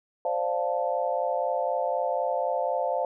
sine chord, D minor seventh, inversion third, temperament equal, 523.3 / 587.3 / 698.5 / 880 Hz, C5 / D5 / F5 / A5, 0 / 0 / 0 / 0 cents, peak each -29 / -30 / -29 / -32 dBFS, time 0.25-3.05 s, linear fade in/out 2 ms, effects none

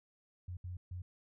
sine tone bursts at uneven times, 89.8 Hz, F2, 49 cents sharp, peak -40 dBFS, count 3, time 0.48-0.57 / 0.64-0.77 / 0.91-1.02 s, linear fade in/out 5 ms, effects none

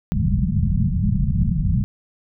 white low-pass noise, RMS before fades -19 dBFS, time 0.12-1.84 s, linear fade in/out 0 ms, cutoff 210 Hz, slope 96 dB/octave, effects none

